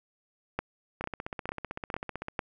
two click trains, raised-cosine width 0.5 ms, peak -14 / -20 dBFS, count 5 / 21, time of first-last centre 0.59-2.392 / 1.01-2.284 s, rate 2.22 / 15.7 Hz, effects none

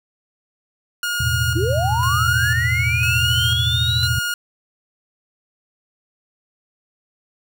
sawtooth tone with tremolo, 1429 Hz, F6, 39 cents sharp, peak -17 dBFS, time 1.03-4.34 s, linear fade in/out 2 ms, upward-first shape square, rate 1 Hz, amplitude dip 50%
sine chord, E suspended fourth, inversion none, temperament just, 82.41 / 109.88 / 123.61 Hz, E2 / A2 / B2, 0 / -2 / +2 cents, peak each -23 dBFS, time 1.2-4.19 s, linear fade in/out 5 ms
sine linear sweep, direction up, 293.7 to 4102 Hz, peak -19 dBFS, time 1.55-4.08 s, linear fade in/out 20 ms
effects none

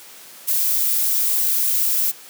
violet noise, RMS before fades -19 dBFS, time 0.47-2.12 s, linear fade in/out 20 ms, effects white hiss -42 dBFS RMS until 2.29 s + high-pass 200 Hz 12 dB/octave

